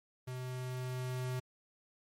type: tone with level ramp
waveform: square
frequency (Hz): 127.2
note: C3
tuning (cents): -48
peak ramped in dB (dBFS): -40 to -35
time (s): 0.27-1.4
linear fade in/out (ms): 10
effects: MP3 64 kbps